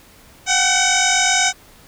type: tone with frequency modulation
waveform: sine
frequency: 2229 Hz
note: C#7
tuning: 9 cents sharp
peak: -13 dBFS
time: 0.46-1.53 s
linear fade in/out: 50 ms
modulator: 751 Hz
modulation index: 6.5
effects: pink hiss -47 dBFS RMS until 1.87 s